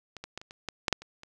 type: clicks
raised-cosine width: 0.2 ms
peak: -24 / -22 / -20 / -28 / -28 / -16 / -8 / -6 / -28 / -29 dBFS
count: 10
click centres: 0.167 / 0.24 / 0.376 / 0.415 / 0.509 / 0.687 / 0.882 / 0.927 / 1.02 / 1.234 s
effects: none